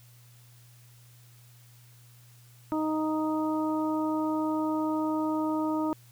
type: harmonic tone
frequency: 311.1 Hz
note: D#4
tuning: in tune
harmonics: 1 / 2 / 3 / 4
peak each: -27 / -35 / -34 / -38 dBFS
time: 2.72-5.93 s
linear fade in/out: 0 ms
effects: added 120 Hz sine -53 dBFS peak until 6.11 s + white hiss -60 dBFS RMS until 6.11 s